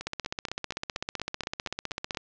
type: two click trains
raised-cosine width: 0.2 ms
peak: -19 / -14 dBFS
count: 10 / 34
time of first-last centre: 0.01-2.148 / 0.07-2.172 s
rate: 4.21 / 15.7 Hz
effects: resampled to 16000 Hz + 7-bit